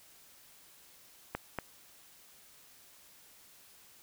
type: clicks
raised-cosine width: 0.5 ms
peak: -19 dBFS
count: 2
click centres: 1.35 / 1.587 s
effects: white hiss -59 dBFS RMS until 4.02 s